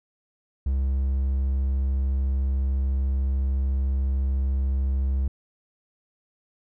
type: tone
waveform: triangle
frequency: 66.9 Hz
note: C2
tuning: 39 cents sharp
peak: -19 dBFS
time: 0.66-5.28 s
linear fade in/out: 5 ms
effects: none